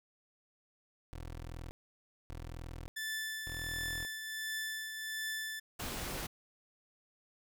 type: tone bursts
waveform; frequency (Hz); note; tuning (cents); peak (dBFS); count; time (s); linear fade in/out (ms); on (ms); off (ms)
20% pulse; 41.43; E1; +9; -38; 3; 1.13-4.05; 0; 580; 590
type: tone with tremolo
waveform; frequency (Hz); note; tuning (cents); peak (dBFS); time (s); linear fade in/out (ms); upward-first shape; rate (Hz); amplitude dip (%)
sawtooth; 1755; A6; -5; -32; 2.96-5.6; 10; triangle; 1.4; 50
type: noise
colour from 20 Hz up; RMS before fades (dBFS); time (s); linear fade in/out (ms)
pink; -40; 5.79-6.27; 10
effects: none